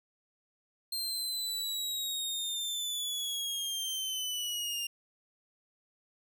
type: linear sweep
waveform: sawtooth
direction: down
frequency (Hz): 4186 to 2794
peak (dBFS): -30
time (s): 0.92-4.87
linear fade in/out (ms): 5
effects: none